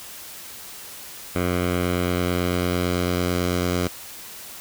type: tone with low-pass filter sweep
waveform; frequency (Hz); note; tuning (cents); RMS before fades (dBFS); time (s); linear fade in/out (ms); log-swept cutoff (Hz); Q
10% pulse; 89; F2; +33; -23; 1.35-3.88; 10; 2500 to 7100; 1.1
effects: white hiss -39 dBFS RMS until 4.6 s